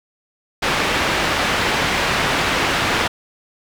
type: low-pass noise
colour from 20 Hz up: white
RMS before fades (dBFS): -19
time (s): 0.62-3.08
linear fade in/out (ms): 10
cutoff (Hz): 2500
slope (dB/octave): 12
effects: none